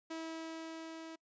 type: tone with level ramp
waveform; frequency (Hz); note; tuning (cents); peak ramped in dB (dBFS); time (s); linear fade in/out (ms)
sawtooth; 324.2; E4; -29; -36 to -42; 0.1-1.16; 10
effects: noise-tail reverb RT60 0.1 s tail -26 dB re dry + resampled to 16000 Hz